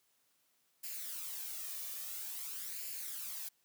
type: noise with flanger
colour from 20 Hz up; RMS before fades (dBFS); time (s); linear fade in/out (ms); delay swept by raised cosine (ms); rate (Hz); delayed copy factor
blue; -43; 0.83-3.49; 10; 0.41 to 1.71; 0.49; +0.55
effects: white hiss -75 dBFS RMS until 3.64 s + high-pass 100 Hz 12 dB/octave